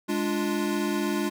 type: chord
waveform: square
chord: D diminished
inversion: second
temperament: equal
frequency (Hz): 207.7 / 293.7 / 349.2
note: Ab3 / D4 / F4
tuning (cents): 0 / 0 / 0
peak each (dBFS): -30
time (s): 0.08-1.3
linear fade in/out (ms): 20
effects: none